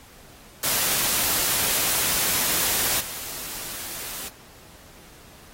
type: noise with level steps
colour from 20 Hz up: white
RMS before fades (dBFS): -23 / -34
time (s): 0.63-4.29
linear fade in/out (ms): 10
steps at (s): 3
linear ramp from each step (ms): 10
effects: pink hiss -49 dBFS RMS until 5.53 s + AAC 48 kbps